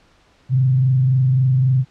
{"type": "tone with frequency modulation", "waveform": "sine", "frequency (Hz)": 130, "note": "C3", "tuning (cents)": -11, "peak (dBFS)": -12, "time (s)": [0.49, 1.85], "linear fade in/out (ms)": 50, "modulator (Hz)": 23.7, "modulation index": 0.31, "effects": ["pink hiss -55 dBFS RMS until 1.9 s", "low-pass 5000 Hz 12 dB/octave"]}